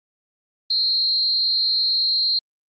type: tone with amplitude modulation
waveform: sine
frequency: 4186 Hz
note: C8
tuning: in tune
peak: -14 dBFS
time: 0.7-2.39 s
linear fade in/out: 5 ms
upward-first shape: sine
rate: 271 Hz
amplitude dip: 70%
effects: Opus 32 kbps